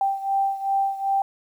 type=beating tone pair; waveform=sine; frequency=784 / 786.6 Hz; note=G5 / G5; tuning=0 / +6 cents; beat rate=2.6 Hz; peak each=-22 / -26 dBFS; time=0.01-1.22 s; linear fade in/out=2 ms; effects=9-bit